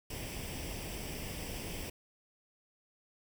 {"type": "noise with comb filter", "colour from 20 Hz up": "pink", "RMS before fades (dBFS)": -41, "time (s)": [0.1, 1.9], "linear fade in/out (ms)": 5, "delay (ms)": 0.37, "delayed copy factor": 0.65, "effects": []}